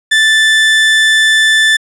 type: tone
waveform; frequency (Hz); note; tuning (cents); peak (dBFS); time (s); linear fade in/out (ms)
30% pulse; 1760; A6; 0; -4; 0.11-1.77; 10
effects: low-pass 8000 Hz 12 dB/octave